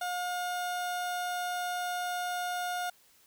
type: tone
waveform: 30% pulse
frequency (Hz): 716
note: F5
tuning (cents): +43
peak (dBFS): -29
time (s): 0.01-2.9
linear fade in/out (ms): 5
effects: white hiss -63 dBFS RMS until 3.26 s